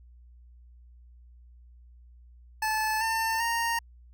25% pulse tone with pitch steps, 869 / 898.1 / 928.1 Hz, A5 / A5 / A#5, -22 / +35 / -8 cents, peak -22 dBFS, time 2.62-3.79 s, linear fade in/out 5 ms, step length 390 ms, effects added 60 Hz sine -50 dBFS peak until 4.13 s

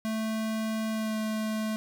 square tone with pitch glide, 220 to 217.3 Hz, A3 to A3, 0 to -21 cents, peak -29 dBFS, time 0.05-1.76 s, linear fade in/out 0 ms, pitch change -21 cents, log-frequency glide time 0.91-1.17 s, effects 10-bit

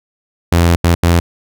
sawtooth tone bursts at uneven times, 85.4 Hz, F2, 38 cents flat, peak -4 dBFS, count 3, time 0.52-0.76 / 0.84-0.95 / 1.03-1.2 s, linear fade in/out 5 ms, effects none

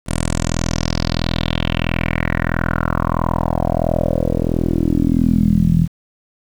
10% pulse tone with low-pass filter sweep, 41.52 Hz, E1, 13 cents sharp, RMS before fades -17 dBFS, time 0.06-5.88 s, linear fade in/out 50 ms, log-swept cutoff 9600 to 160 Hz, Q 4.3, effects 7-bit

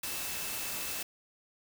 sine tone in noise, 2637 Hz, E7, in tune, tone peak -46 dBFS, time 0.03-1.03 s, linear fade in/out 5 ms, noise white, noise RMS -37 dBFS, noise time 0.03-1.03 s, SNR -12 dB, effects none

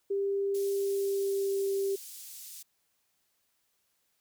sine tone with pitch glide, 396.6 to 392.5 Hz, G4 to G4, +20 to +2 cents, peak -27 dBFS, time 0.1-1.96 s, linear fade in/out 10 ms, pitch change -18 cents, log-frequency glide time 0.64-1.64 s
white band-pass noise, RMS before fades -46 dBFS, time 0.54-2.63 s, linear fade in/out 10 ms, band 5000 to 16000 Hz, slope 12 dB/octave
effects white hiss -75 dBFS RMS until 4.2 s

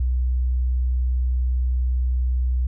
sine tone, 62.5 Hz, B1, 21 cents sharp, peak -18 dBFS, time 0-2.67 s, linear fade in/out 5 ms, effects none

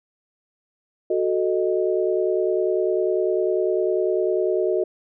sine chord, D# diminished, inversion first, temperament equal, 370 / 440 / 622.3 Hz, F#4 / A4 / D#5, 0 / 0 / 0 cents, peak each -21 / -24 / -25 dBFS, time 1.1-4.84 s, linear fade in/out 5 ms, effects none

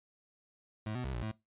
25% pulse tone with pitch steps, 107.7 / 125.1 / 66.3 / 58.8 / 108.8 Hz, A2 / B2 / C2 / A#1 / A2, -37 / +23 / +23 / +16 / -19 cents, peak -32 dBFS, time 0.86-1.315 s, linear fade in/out 5 ms, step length 91 ms, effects noise-tail reverb RT60 0.2 s tail -20 dB re dry + resampled to 8000 Hz

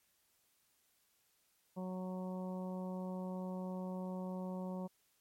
harmonic tone, 184.6 Hz, F#3, 4 cents flat, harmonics 1 / 2 / 3 / 4 / 5 / 6, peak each -40 / -50 / -47 / -55 / -52 / -59 dBFS, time 1.76-4.88 s, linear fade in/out 20 ms, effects white hiss -75 dBFS RMS until 5.2 s + MP3 64 kbps

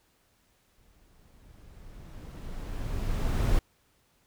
brown noise with exponential growth, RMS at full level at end -23 dBFS, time 0.78-3.59 s, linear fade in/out 2 ms, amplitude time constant 610 ms, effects pink hiss -68 dBFS RMS until 4.26 s

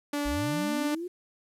sawtooth tone with pitch glide, 290.1 to 295.7 Hz, D4 to D4, -21 to +12 cents, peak -24 dBFS, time 0.13-0.95 s, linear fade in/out 5 ms, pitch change +33 cents, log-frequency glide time 0.29-0.47 s
sine linear sweep, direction up, 42 to 366.9 Hz, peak -32 dBFS, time 0.25-1.08 s, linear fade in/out 10 ms
effects resampled to 32000 Hz + 10-bit

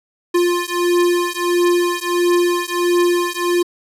square beating tone pair, 349.9 / 351.4 Hz, F4 / F4, +3 / +11 cents, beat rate 1.5 Hz, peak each -18 dBFS, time 0.34-3.63 s, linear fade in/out 10 ms, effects resampled to 32000 Hz

